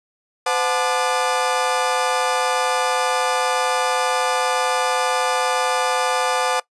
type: tone cluster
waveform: 35% pulse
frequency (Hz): 511 / 731 / 869 / 1197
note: C5 / F#5 / A5 / D6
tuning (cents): -41 / -21 / -22 / +33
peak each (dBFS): -22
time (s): 0.46-6.6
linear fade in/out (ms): 5
effects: noise-tail reverb RT60 0.1 s tail -20 dB re dry + resampled to 24000 Hz